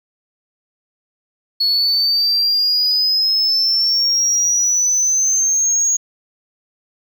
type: exponential sweep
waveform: sine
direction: up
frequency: 4370 to 6670 Hz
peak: -11 dBFS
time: 1.6-5.97 s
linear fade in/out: 10 ms
effects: tanh soft clip ceiling -11 dBFS + 8-bit